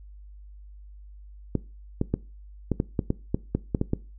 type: clicks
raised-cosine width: 3 ms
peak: -10 dBFS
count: 12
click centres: 1.553 / 2.014 / 2.14 / 2.717 / 2.801 / 2.992 / 3.104 / 3.345 / 3.55 / 3.748 / 3.814 / 3.934 s
effects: noise-tail reverb RT60 0.3 s tail -20 dB re dry + added 50 Hz sine -43 dBFS peak until 4.18 s